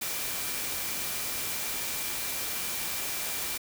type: tone in noise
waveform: sine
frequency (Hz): 2354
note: D7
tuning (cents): +3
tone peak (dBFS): -44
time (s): 0.01-3.58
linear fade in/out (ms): 10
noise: white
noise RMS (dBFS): -33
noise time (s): 0.01-3.58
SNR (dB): -14
effects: none